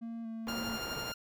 triangle tone with vibrato, 227.3 Hz, A#3, 43 cents flat, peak -36 dBFS, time 0.01-0.78 s, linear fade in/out 20 ms, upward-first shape square, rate 2.1 Hz, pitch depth 18 cents each way
white low-pass noise, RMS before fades -42 dBFS, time 0.47-1.12 s, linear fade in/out 0 ms, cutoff 990 Hz, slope 12 dB/octave
15% pulse tone with tremolo, 1402 Hz, F6, 6 cents sharp, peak -30 dBFS, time 0.48-1.14 s, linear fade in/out 5 ms, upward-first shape triangle, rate 12 Hz, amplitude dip 40%
effects none

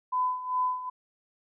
sine tone with tremolo, 1007 Hz, B5, 33 cents sharp, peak -23 dBFS, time 0.12-0.9 s, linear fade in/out 10 ms, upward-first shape sine, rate 2.5 Hz, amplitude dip 75%, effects none

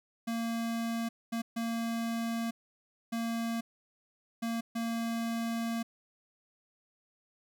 square tone bursts at uneven times, 230 Hz, A#3, 23 cents flat, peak -32 dBFS, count 6, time 0.27-1.09 / 1.32-1.42 / 1.56-2.51 / 3.12-3.61 / 4.42-4.61 / 4.75-5.83 s, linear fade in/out 10 ms, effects none

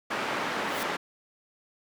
white band-pass noise, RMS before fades -31 dBFS, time 0.1-0.97 s, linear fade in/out 10 ms, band 210 to 1700 Hz, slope 12 dB/octave
white noise with exponential growth, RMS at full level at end -35 dBFS, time 0.54-0.83 s, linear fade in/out 1 ms, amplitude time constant 61 ms
effects none

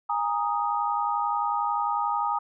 sine chord, Ab suspended second, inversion none, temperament equal with one note detuned, 821.1 / 932.3 / 1244.5 Hz, Ab5 / Bb5 / Eb6, -20 / 0 / 0 cents, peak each -28 dBFS, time 0.09-2.39 s, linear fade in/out 10 ms, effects none

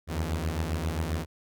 sawtooth beating tone pair, 77.78 / 85.28 Hz, D#2 / F2, 0 / -41 cents, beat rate 7.5 Hz, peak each -26 / -28 dBFS, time 0.07-1.26 s, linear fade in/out 50 ms, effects none

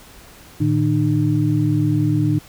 sine tone cluster, 112.3 / 152.2 / 302.8 Hz, A2 / D#3 / D#4, +36 / -38 / -47 cents, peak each -19 dBFS, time 0.6-2.39 s, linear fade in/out 10 ms, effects pink hiss -44 dBFS RMS until 2.48 s

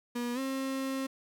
35% pulse tone with pitch glide, 240.9 to 267.3 Hz, B3 to C4, -43 to +37 cents, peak -30 dBFS, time 0.15-1.07 s, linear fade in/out 10 ms, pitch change +180 cents, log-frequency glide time 0.34-0.39 s, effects none

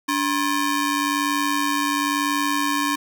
sawtooth ring-modulated tone, 679 Hz, F5, 49 cents flat, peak -13 dBFS, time 0.08-2.96 s, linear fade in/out 10 ms, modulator 390 Hz, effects none

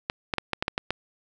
clicks, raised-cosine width 0.3 ms, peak -9 dBFS, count 8, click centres 0.099 / 0.338 / 0.383 / 0.533 / 0.625 / 0.681 / 0.779 / 0.906 s, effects none

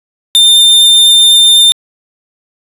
45% pulse tone, 3604 Hz, A7, 41 cents sharp, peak -3 dBFS, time 0.35-1.72 s, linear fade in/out 0 ms, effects resampled to 32000 Hz

